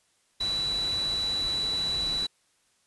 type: tone in noise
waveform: sine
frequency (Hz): 3951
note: B7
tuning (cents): 0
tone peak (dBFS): -26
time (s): 0.4-2.27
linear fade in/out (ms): 10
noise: pink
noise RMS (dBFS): -39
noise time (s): 0.4-2.27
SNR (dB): +10
effects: white hiss -68 dBFS RMS until 2.86 s + resampled to 24000 Hz